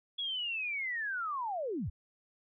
sine linear sweep, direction down, 3380 to 55 Hz, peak -33 dBFS, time 0.18-1.9 s, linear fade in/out 10 ms, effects none

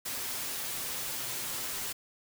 white noise with comb filter, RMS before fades -36 dBFS, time 0.05-1.93 s, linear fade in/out 10 ms, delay 7.8 ms, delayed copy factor +0.55, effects none

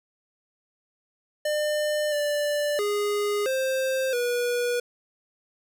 square tone with pitch steps, 600 / 588 / 412.6 / 526 / 484.6 Hz, D5 / D5 / G#4 / C5 / B4, +37 / +2 / -11 / +9 / -33 cents, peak -24 dBFS, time 1.45-4.8 s, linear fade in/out 5 ms, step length 670 ms, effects none

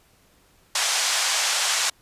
white band-pass noise, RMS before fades -23 dBFS, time 0.75-1.9 s, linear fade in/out 5 ms, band 660 to 8000 Hz, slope 24 dB/octave, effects pink hiss -59 dBFS RMS until 2.01 s + resampled to 32000 Hz

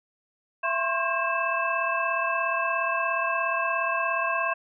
sine tone cluster, 668 / 1051 / 1088 / 1605 / 2632 Hz, E5 / C6 / C#6 / G6 / E7, +23 / +7 / -33 / +40 / -3 cents, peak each -30 dBFS, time 0.63-4.54 s, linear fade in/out 10 ms, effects none

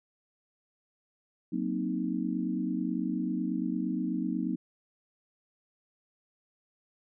sine chord, C half-diminished seventh, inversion second, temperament equal, 185 / 233.1 / 261.6 / 311.1 Hz, Gb3 / Bb3 / C4 / Eb4, 0 / 0 / 0 / 0 cents, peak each -34 dBFS, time 1.52-4.56 s, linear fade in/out 10 ms, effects none

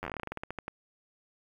slowing click train, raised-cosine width 0.5 ms, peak -21 dBFS, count 18, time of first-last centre 0.03-0.681 s, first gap 10 ms, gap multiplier 1.15, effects 9-bit

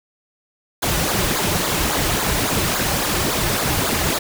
pink noise with flanger, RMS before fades -20 dBFS, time 0.82-4.19 s, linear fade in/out 10 ms, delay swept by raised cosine 0.34 to 4.44 ms, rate 3.6 Hz, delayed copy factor -0.75, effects none

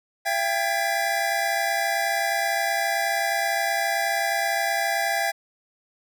square tone cluster, 675 / 790 / 1616 / 1687 / 1997 Hz, E5 / G5 / G#6 / G#6 / B6, +41 / +13 / -48 / +27 / +19 cents, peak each -28 / -27 / -32 / -31 / -32 dBFS, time 0.25-5.32 s, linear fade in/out 20 ms, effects none

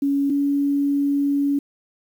sine tone pair in turn, 280 / 282.8 Hz, C#4 / C#4, +18 / +35 cents, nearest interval unison, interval 17 cents, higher second, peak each -17 dBFS, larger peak neither, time 0.02-0.3 / 0.3-1.59 s, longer second, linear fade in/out 5 ms, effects 8-bit

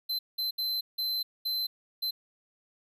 square tone bursts at uneven times, 4074 Hz, C8, 47 cents flat, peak -29 dBFS, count 6, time 0.09-0.19 / 0.38-0.51 / 0.58-0.81 / 0.98-1.23 / 1.45-1.67 / 2.02-2.11 s, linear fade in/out 10 ms, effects none

